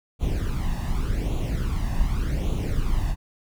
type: noise with flanger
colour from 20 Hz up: brown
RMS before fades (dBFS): -24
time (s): 0.19-3.16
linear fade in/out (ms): 50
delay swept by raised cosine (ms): 0.29 to 1.11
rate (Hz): 0.86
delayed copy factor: +0.7
effects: none